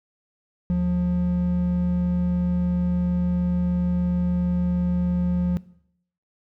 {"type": "tone pair together", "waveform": "triangle", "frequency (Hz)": [74.76, 177.7], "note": ["D2", "F3"], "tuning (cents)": [31, 30], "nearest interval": "octave + minor third", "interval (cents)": 1499, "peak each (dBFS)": [-26, -17], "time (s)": [0.7, 5.57], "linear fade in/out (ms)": 0, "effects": ["noise-tail reverb RT60 0.7 s tail -20 dB re dry", "tanh soft clip ceiling -11 dBFS"]}